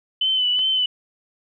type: tone with vibrato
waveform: sine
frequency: 3021 Hz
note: F#7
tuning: 35 cents sharp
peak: -17 dBFS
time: 0.21-0.86 s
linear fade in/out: 5 ms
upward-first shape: sine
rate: 2.6 Hz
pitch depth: 37 cents each way
type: clicks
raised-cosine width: 0.3 ms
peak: -33 / -23 dBFS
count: 2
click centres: 0.585 / 0.592 s
effects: none